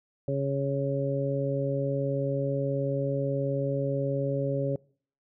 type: harmonic tone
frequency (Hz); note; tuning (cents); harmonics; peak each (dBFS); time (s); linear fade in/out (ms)
138.59; C#3; 0; 1 / 2 / 3 / 4; -29 / -34 / -33 / -30; 0.28-4.76; 2
effects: noise-tail reverb RT60 0.5 s tail -24 dB re dry